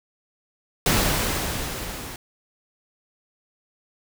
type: noise with level ramp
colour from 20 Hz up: pink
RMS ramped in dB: -19 to -36 dBFS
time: 0.86-2.16 s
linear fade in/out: 2 ms
effects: none